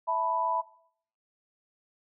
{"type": "chord", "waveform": "sine", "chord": "E suspended fourth", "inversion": "none", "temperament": "equal", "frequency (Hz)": [659.3, 880, 987.8], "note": ["E5", "A5", "B5"], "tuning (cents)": [0, 0, 0], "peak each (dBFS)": [-32, -33, -27], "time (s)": [0.07, 0.62], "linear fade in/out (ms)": 20, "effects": ["noise-tail reverb RT60 0.6 s tail -19 dB re dry"]}